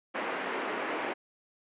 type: band-pass noise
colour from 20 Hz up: pink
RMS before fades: -34 dBFS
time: 0.14-1.14 s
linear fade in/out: 20 ms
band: 290 to 2500 Hz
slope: 24 dB/octave
effects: resampled to 8000 Hz